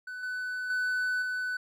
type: tone with level steps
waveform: triangle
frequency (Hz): 1499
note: F#6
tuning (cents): +22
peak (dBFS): -35 / -30 / -25 / -28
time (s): 0.07-1.57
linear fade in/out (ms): 5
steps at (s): 0.23 / 0.7 / 1.22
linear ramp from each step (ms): 2
effects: none